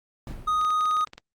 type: noise with exponential decay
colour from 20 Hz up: brown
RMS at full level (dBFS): -33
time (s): 0.27-1.01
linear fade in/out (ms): 2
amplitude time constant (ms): 160
type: tone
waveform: triangle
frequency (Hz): 1244.5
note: D#6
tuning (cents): 0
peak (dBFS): -19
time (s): 0.47-1.05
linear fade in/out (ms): 10
type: clicks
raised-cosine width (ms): 0.2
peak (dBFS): -23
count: 11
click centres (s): 0.613 / 0.649 / 0.705 / 0.809 / 0.856 / 0.911 / 0.968 / 1.01 / 1.073 / 1.134 / 1.18
effects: Opus 48 kbps